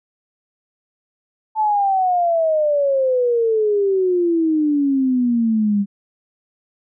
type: exponential sweep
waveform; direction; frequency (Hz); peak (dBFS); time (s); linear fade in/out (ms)
sine; down; 880 to 197.8; -14; 1.55-5.86; 50
effects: none